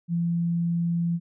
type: tone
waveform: sine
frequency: 170.1 Hz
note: F3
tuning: 45 cents flat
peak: -22 dBFS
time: 0.08-1.2 s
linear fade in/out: 50 ms
effects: none